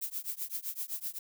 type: noise with tremolo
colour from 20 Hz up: violet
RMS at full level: -34 dBFS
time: 0.01-1.19 s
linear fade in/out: 10 ms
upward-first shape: triangle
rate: 7.8 Hz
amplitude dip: 100%
effects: none